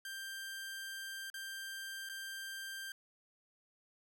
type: tone with dropouts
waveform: sawtooth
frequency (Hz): 1580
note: G6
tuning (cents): +13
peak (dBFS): -39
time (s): 0.05-2.92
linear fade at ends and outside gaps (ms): 2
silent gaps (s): 1.301-1.341 / 2.09-2.096
effects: none